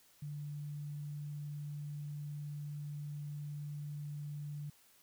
sine tone, 146.83 Hz, D3, in tune, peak -40 dBFS, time 0.22-4.7 s, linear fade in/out 5 ms, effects white hiss -66 dBFS RMS until 5.02 s

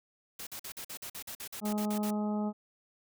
white noise bursts, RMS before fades -42 dBFS, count 14, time 0.39-2.107 s, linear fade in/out 5 ms, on 79 ms, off 47 ms
harmonic tone, 210 Hz, G#3, 19 cents sharp, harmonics 1 / 2 / 3 / 4 / 5 / 6, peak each -30 / -41 / -41 / -41 / -54 / -48 dBFS, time 1.61-2.53 s, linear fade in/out 50 ms
effects none

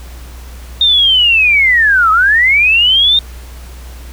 sine linear two-way sweep, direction down then up, 3688 to 1254 to 3688 Hz, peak -6 dBFS, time 0.81-3.19 s, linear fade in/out 2 ms, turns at 2.11 s, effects added 61 Hz sine -28 dBFS peak until 4.12 s + pink hiss -38 dBFS RMS until 4.12 s

